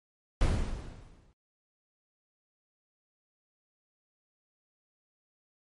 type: noise with exponential decay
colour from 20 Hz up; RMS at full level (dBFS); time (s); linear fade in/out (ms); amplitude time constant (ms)
brown; -23; 0.41-1.33; 1; 200
effects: MP3 48 kbps